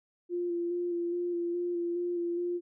sine tone with vibrato, 347.6 Hz, F4, 8 cents flat, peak -29 dBFS, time 0.29-2.61 s, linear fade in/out 50 ms, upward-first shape square, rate 2.4 Hz, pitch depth 17 cents each way, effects none

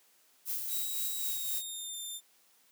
violet noise with tremolo, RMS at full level -34 dBFS, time 0.45-1.63 s, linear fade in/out 50 ms, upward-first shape sine, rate 3.9 Hz, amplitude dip 40%
15% pulse tone with pitch glide, 3845 to 3588 Hz, B7 to A7, -47 to +33 cents, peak -32 dBFS, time 0.68-2.21 s, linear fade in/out 50 ms, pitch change -120 cents, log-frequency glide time 1.18-1.95 s
effects white hiss -66 dBFS RMS until 2.71 s + high-pass 200 Hz 12 dB/octave

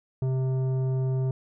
triangle tone with tanh clipping, 130.81 Hz, C3, in tune, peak -25 dBFS, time 0.22-1.31 s, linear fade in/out 2 ms, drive 15 dB, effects none

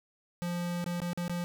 square tone with dropouts, 174.61 Hz, F3, in tune, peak -32 dBFS, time 0.42-1.44 s, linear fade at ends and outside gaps 0 ms, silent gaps 0.842-0.862 / 1.002-1.018 / 1.132-1.175 / 1.28-1.296 s, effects none

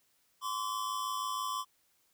square tone pair together, 1035 / 1141.1 Hz, C6 / C#6, -19 / +50 cents, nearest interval major second, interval 169 cents, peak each -37 / -37 dBFS, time 0.41-1.65 s, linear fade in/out 50 ms, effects white hiss -72 dBFS RMS until 2.13 s

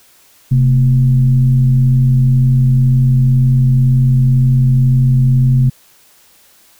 sine tone with frequency modulation, 130 Hz, C3, 11 cents flat, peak -7 dBFS, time 0.51-5.7 s, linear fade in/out 10 ms, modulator 98 Hz, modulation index 0.42, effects white hiss -48 dBFS RMS until 6.79 s

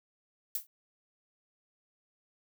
violet noise with exponential decay, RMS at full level -29 dBFS, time 0.55-0.67 s, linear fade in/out 2 ms, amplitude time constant 26 ms, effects none

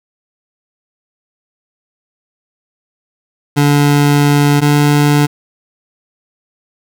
25% pulse tone pair in turn, 144.7 / 146.21 Hz, D3 / D3, -25 / -7 cents, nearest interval unison, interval 18 cents, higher second, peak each -4 dBFS, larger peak neither, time 3.56-4.61 / 4.61-5.27 s, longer first, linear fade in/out 20 ms, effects none

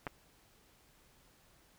clicks, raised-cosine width 0.5 ms, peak -22 / -29 dBFS, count 2, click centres 0.068 / 0.075 s, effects pink hiss -66 dBFS RMS until 1.78 s

